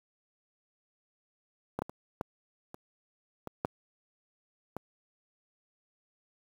clicks, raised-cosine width 1 ms, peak -18 / -18 / -27 / -18 / -29 / -24 / -15 / -22 dBFS, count 8, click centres 1.79 / 1.82 / 1.895 / 2.211 / 2.744 / 3.473 / 3.649 / 4.766 s, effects high-pass 80 Hz 12 dB/octave + 8-bit

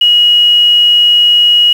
sine tone with quantisation, 2900 Hz, F#7, 35 cents flat, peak -4 dBFS, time 0.01-1.73 s, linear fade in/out 5 ms, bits 5, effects none

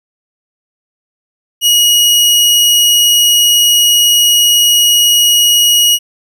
sawtooth tone, 2898 Hz, F#7, 37 cents flat, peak -3 dBFS, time 1.61-5.99 s, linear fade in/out 50 ms, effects none

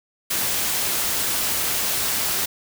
white noise, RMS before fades -23 dBFS, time 0.3-2.46 s, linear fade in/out 10 ms, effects none

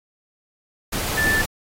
sine tone in noise, 1760 Hz, A6, in tune, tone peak -18 dBFS, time 1.17-1.42 s, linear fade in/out 10 ms, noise pink, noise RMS -25 dBFS, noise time 0.92-1.46 s, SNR +4 dB, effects AAC 48 kbps

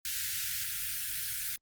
white band-stop noise, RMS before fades -35 dBFS, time 0.05-1.56 s, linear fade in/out 2 ms, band 140 to 1400 Hz, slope 96 dB/octave, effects Opus 32 kbps

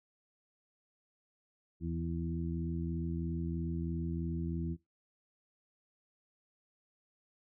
harmonic tone with a mistuned harmonic, 83.1 Hz, E2, 15 cents sharp, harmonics 1 / 2 / 3 / 4, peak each -38 / -37 / -43 / -42 dBFS, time 1.8-4.77 s, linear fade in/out 50 ms, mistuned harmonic 1, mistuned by -63 cents, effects noise-tail reverb RT60 0.2 s tail -20 dB re dry

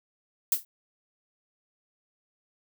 violet noise with exponential decay, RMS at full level -19 dBFS, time 0.52-0.65 s, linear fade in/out 2 ms, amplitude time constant 27 ms, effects none

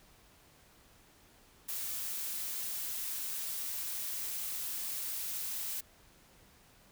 blue noise, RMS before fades -38 dBFS, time 1.68-5.81 s, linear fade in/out 10 ms, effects pink hiss -62 dBFS RMS until 6.91 s

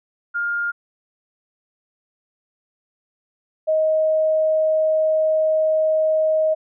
sine tone pair in turn, 1410 / 628.1 Hz, F6 / D#5, +16 / +16 cents, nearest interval octave + major second, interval 1400 cents, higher first, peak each -20 / -15 dBFS, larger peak second, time 0.34-0.72 / 3.67-6.55 s, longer second, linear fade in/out 20 ms, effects none

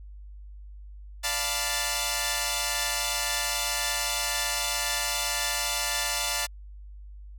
5% pulse chord, B half-diminished seventh, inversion first, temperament equal, 587.3 / 698.5 / 880 / 987.8 Hz, D5 / F5 / A5 / B5, 0 / 0 / 0 / 0 cents, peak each -22 / -20 / -19 / -21 dBFS, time 1.23-6.47 s, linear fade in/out 20 ms, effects added 50 Hz sine -41 dBFS peak until 7.38 s

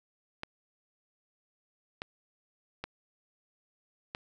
clicks, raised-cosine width 0.3 ms, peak -20 dBFS, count 4, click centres 0.434 / 2.019 / 2.84 / 4.149 s, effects none

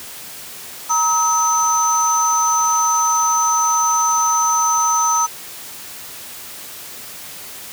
sine tone cluster, 939 / 1280 / 6120 Hz, A#5 / D#6 / G8, +12 / +49 / -42 cents, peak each -18 dBFS, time 0.89-5.27 s, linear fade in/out 20 ms, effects white hiss -34 dBFS RMS until 7.72 s + high-pass 60 Hz 12 dB/octave

